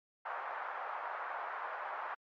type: band-pass noise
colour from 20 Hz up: white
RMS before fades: -41 dBFS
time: 0.25-2.15 s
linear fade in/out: 10 ms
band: 660 to 1400 Hz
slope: 24 dB/octave
effects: MP3 48 kbps